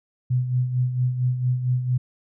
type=tone with tremolo; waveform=sine; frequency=125.8 Hz; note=B2; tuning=32 cents sharp; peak=-17 dBFS; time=0.3-1.98 s; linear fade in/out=10 ms; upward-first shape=sine; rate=4.4 Hz; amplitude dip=60%; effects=none